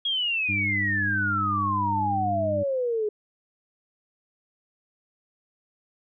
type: exponential sweep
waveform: sine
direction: down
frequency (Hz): 3317 to 414.4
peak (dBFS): -23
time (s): 0.05-3.09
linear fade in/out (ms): 5
type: harmonic tone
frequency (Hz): 100.9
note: G#2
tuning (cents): -49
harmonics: 1 / 2 / 3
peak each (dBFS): -30 / -33 / -35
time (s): 0.48-2.64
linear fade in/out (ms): 20
effects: none